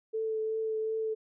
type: tone with vibrato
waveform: sine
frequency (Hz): 440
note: A4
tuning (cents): 0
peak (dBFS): -29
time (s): 0.13-1.15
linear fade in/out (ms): 20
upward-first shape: triangle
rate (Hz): 2.7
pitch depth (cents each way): 15
effects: none